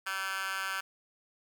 10% pulse tone with high-pass filter, 192.2 Hz, G3, 34 cents flat, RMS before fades -35 dBFS, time 0.06-0.81 s, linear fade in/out 10 ms, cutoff 1600 Hz, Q 5.2, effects 9-bit

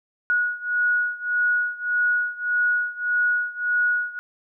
sine beating tone pair, 1456 / 1457.7 Hz, F#6 / F#6, -28 / -26 cents, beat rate 1.7 Hz, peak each -22 / -24 dBFS, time 0.3-4.19 s, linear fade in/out 0 ms, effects none

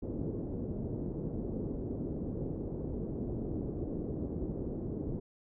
white low-pass noise, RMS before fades -37 dBFS, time 0.02-5.2 s, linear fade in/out 10 ms, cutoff 390 Hz, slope 24 dB/octave, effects none

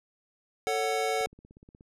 square chord, F# minor, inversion first, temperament just, 444 / 555 / 740 Hz, A4 / C#5 / F#5, +16 / +2 / 0 cents, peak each -31 / -35 / -31 dBFS, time 0.67-1.26 s, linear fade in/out 0 ms
click train, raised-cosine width 3 ms, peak -39 dBFS, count 11, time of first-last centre 1.21-1.809 s, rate 16.7 Hz
effects low-pass 11000 Hz 12 dB/octave

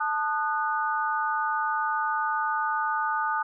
sine chord, D# diminished, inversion second, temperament equal with one note detuned, 880 / 1227.4 / 1480 Hz, A5 / D#6 / F#6, 0 / -24 / 0 cents, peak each -28 / -28 / -30 dBFS, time 0-3.43 s, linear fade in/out 10 ms, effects none

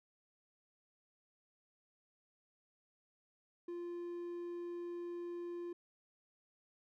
triangle tone, 347.5 Hz, F4, 9 cents flat, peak -39 dBFS, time 3.68-5.73 s, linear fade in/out 5 ms, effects none

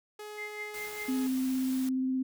sawtooth tone, 421.1 Hz, G#4, 24 cents sharp, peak -37 dBFS, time 0.19-1.27 s, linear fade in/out 5 ms
sine tone with tremolo, 2093 Hz, C7, in tune, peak -35 dBFS, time 0.37-1.1 s, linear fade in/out 20 ms, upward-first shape triangle, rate 5 Hz, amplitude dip 85%
white noise, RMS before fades -45 dBFS, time 0.74-1.89 s, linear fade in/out 2 ms
sine tone with vibrato, 260 Hz, C4, 11 cents flat, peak -27 dBFS, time 1.08-2.23 s, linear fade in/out 10 ms, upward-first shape triangle, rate 17 Hz, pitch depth 13 cents each way
effects none

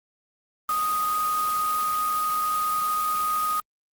sine tone in noise, 1244.5 Hz, D#6, in tune, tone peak -22 dBFS, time 0.69-3.6 s, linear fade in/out 2 ms, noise white, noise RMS -34 dBFS, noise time 0.69-3.6 s, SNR +9 dB, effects Opus 32 kbps

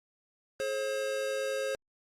square tone pair together, 426.1 / 535.8 Hz, G#4 / C5, +44 / +41 cents, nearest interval major third, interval 397 cents, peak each -38 / -32 dBFS, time 0.6-1.75 s, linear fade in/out 0 ms, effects low-pass 11000 Hz 12 dB/octave + Opus 48 kbps

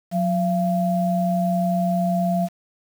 sine tone pair together, 180.7 / 682.2 Hz, F#3 / F5, -41 / -41 cents, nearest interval octave + major seventh, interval 2300 cents, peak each -20 / -22 dBFS, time 0.11-2.49 s, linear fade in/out 50 ms, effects 7-bit

